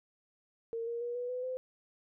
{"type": "tone with pitch steps", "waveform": "sine", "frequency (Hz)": [458.8, 469, 479.4, 490, 500.9, 512], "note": ["A#4", "A#4", "A#4", "B4", "B4", "C5"], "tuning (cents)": [-28, 11, 48, -14, 24, -38], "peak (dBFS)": -34, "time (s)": [0.73, 1.57], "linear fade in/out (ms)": 0, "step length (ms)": 140, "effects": []}